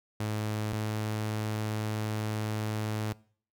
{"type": "tone pair in turn", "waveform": "sawtooth", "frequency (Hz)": [107, 107.74], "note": ["A2", "A2"], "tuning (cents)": [-48, -36], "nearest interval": "unison", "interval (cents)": 12, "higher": "second", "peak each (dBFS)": -26, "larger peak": "neither", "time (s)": [[0.2, 0.73], [0.73, 3.13]], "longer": "second", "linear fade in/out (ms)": 5, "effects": ["noise-tail reverb RT60 0.5 s tail -22 dB re dry"]}